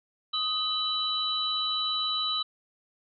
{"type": "tone cluster", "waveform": "sine", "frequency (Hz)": [1253, 3032, 3939], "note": ["D#6", "F#7", "B7"], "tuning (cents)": [12, 42, -5], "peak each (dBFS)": [-33, -33, -28], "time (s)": [0.33, 2.43], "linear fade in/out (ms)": 10, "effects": []}